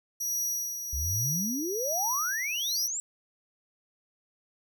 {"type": "tone with tremolo", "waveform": "sawtooth", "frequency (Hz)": 5790, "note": "F#8", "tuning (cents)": -38, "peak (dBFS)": -25, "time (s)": [0.2, 2.88], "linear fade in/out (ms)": 10, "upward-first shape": "sine", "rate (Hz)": 1.2, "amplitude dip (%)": 55}
{"type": "exponential sweep", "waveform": "sine", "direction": "up", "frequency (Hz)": [61.74, 7890], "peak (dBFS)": -30, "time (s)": [0.93, 3], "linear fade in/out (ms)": 0}
{"effects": []}